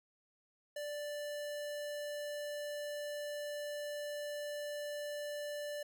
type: tone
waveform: square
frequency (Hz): 587.3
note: D5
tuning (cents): 0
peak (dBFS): -40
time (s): 0.76-5.83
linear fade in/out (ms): 5
effects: none